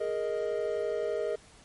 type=chord; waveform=triangle; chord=Ab suspended second; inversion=none; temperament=just; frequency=415.3 / 467.2 / 623 Hz; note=Ab4 / Bb4 / Eb5; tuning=0 / +4 / +2 cents; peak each=-31 dBFS; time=0-1.36 s; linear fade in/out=10 ms; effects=pink hiss -56 dBFS RMS until 1.64 s + MP3 48 kbps